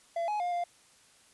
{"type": "tone with pitch steps", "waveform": "triangle", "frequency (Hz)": [677, 840, 708, 698], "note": ["E5", "G#5", "F5", "F5"], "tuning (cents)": [46, 19, 23, -1], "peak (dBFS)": -27, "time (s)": [0.16, 0.64], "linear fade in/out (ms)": 5, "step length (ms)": 120, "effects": ["white hiss -61 dBFS RMS until 1.33 s", "resampled to 24000 Hz"]}